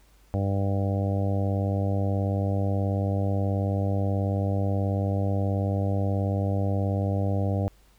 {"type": "harmonic tone", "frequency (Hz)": 98.5, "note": "G2", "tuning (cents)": 9, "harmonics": [1, 2, 3, 4, 5, 6, 7, 8], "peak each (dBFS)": [-24, -31, -34, -41, -35, -35, -38, -41], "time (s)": [0.34, 7.68], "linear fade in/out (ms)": 0, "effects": ["added 50 Hz sine -56 dBFS peak until 7.98 s", "pink hiss -62 dBFS RMS until 7.98 s"]}